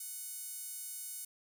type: tone with high-pass filter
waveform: sawtooth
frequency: 740 Hz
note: F#5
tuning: in tune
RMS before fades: -44 dBFS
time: 0-1.25 s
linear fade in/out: 5 ms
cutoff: 9200 Hz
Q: 1.4
effects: none